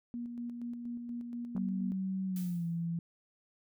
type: tone with tremolo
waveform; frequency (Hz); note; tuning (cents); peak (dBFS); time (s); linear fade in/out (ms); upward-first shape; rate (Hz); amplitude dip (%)
sine; 238.8; A#3; +42; -36; 0.14-1.92; 0; square; 4.2; 35
type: tone with pitch glide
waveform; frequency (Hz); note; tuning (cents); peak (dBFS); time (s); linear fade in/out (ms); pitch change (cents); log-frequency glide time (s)
sine; 190 to 168.3; F#3 to E3; +46 to +36; -32; 1.55-2.99; 2; -210; 2.26-2.65
type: clicks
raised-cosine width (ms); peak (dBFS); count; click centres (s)
1; -34 / -36; 2; 1.564 / 1.579
type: noise with exponential decay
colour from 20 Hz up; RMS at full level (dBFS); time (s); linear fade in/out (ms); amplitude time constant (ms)
blue; -46; 2.36-2.87; 2; 110
effects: none